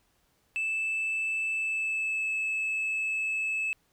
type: tone with pitch glide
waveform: sine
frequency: 2633 to 2606 Hz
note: E7 to E7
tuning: -3 to -20 cents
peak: -25 dBFS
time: 0.56-3.73 s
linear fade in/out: 0 ms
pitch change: -17 cents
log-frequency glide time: 1.53-2.3 s
effects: tanh soft clip ceiling -26 dBFS + pink hiss -70 dBFS RMS until 3.92 s